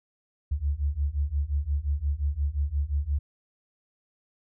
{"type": "beating tone pair", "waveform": "sine", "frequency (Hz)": [69.1, 74.8], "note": ["C#2", "D2"], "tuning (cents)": [-5, 32], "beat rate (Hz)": 5.7, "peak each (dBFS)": [-28, -27], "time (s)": [0.51, 3.19], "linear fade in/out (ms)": 10, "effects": []}